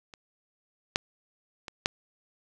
clicks, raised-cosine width 0.2 ms, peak -28 / -6 / -21 / -6 dBFS, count 4, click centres 0.138 / 0.959 / 1.682 / 1.859 s, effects none

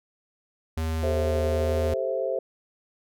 square tone with pitch glide, 80.3 to 80.95 Hz, E2 to E2, -45 to -31 cents, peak -26 dBFS, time 0.77-1.94 s, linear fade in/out 5 ms, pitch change +14 cents, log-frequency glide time 1.01-1.65 s
sine chord, A minor seventh, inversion third, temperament equal with one note detuned, 392 / 440 / 527.2 / 659.3 Hz, G4 / A4 / C5 / E5, 0 / 0 / +13 / 0 cents, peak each -32 / -33 / -27 / -31 dBFS, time 1.03-2.39 s, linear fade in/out 2 ms
effects none

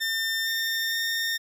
20% pulse tone with pitch steps, 1800 / 1812.5 / 1825.1 Hz, A6 / A#6 / A#6, +39 / -49 / -37 cents, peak -20 dBFS, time 0-1.38 s, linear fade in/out 20 ms, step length 460 ms, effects none

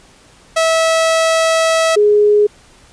sawtooth / sine tone pair in turn, 650 / 416.5 Hz, E5 / G#4, -24 / +5 cents, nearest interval minor sixth, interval 771 cents, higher first, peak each -7 dBFS, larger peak neither, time 0.56-1.96 / 1.96-2.47 s, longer first, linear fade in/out 10 ms, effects pink hiss -46 dBFS RMS until 2.92 s + resampled to 22050 Hz

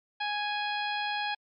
harmonic tone, 830.6 Hz, G#5, in tune, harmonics 1 / 2 / 3 / 4 / 5 / 6, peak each -32 / -35 / -37 / -38 / -41 / -47 dBFS, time 0.2-1.35 s, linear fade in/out 10 ms, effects MP3 64 kbps

